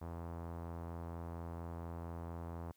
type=tone with low-pass filter; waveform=sawtooth; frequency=84.3 Hz; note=E2; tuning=39 cents sharp; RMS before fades=-45 dBFS; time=0.01-2.72 s; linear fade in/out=10 ms; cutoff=1000 Hz; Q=1.7; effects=white hiss -75 dBFS RMS until 2.76 s